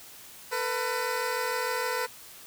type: tone pair together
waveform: 15% pulse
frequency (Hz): 451.8 / 498.3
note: A4 / B4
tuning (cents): +46 / +15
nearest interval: major second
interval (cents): 169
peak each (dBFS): -26 / -23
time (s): 0.51-2.07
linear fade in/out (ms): 20
effects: white hiss -48 dBFS RMS until 2.46 s